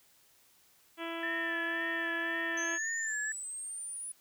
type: harmonic tone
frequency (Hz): 332.6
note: E4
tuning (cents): +16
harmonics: 1 / 2 / 3 / 4 / 5 / 6 / 7 / 8 / 9 / 10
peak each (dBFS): -40 / -43 / -45 / -46 / -47 / -48 / -48 / -49 / -50 / -50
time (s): 0.97-2.79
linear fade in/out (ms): 50
type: tone with vibrato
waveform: sine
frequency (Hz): 1769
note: A6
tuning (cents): +9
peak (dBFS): -33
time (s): 1.23-3.32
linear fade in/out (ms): 2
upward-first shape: sine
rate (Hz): 1.9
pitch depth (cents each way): 61
type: exponential sweep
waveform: sine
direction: up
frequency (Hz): 6190 to 9956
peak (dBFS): -38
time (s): 2.57-4.12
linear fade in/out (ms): 5
effects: white hiss -65 dBFS RMS until 4.2 s